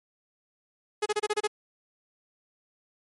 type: tone bursts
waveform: sawtooth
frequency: 421 Hz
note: G#4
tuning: 24 cents sharp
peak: -20 dBFS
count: 7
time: 1.02-1.474 s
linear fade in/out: 10 ms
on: 40 ms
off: 29 ms
effects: MP3 48 kbps